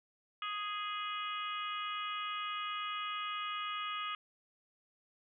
harmonic tone, 415.3 Hz, G#4, in tune, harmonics 3 / 4 / 5 / 6 / 7 / 8, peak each -38 / -50 / -47 / -47 / -44 / -48 dBFS, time 0.42-4.15 s, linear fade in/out 2 ms, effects none

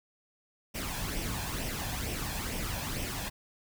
pink noise with flanger, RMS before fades -35 dBFS, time 0.74-3.3 s, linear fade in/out 20 ms, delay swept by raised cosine 0.35 to 1.22 ms, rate 2.2 Hz, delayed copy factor +0.55, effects none

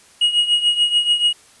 triangle tone with tremolo, 2889 Hz, F#7, 42 cents flat, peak -9 dBFS, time 0.21-1.33 s, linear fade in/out 5 ms, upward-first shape triangle, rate 6.9 Hz, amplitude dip 80%, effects white hiss -49 dBFS RMS until 1.6 s + resampled to 24000 Hz

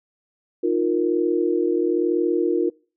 sine chord, Eb suspended second, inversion none, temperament equal with one note detuned, 311.1 / 352.1 / 466.2 Hz, Eb4 / F4 / Bb4, 0 / +14 / 0 cents, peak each -24 / -20 / -24 dBFS, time 0.63-2.7 s, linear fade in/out 10 ms, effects noise-tail reverb RT60 0.4 s tail -26 dB re dry

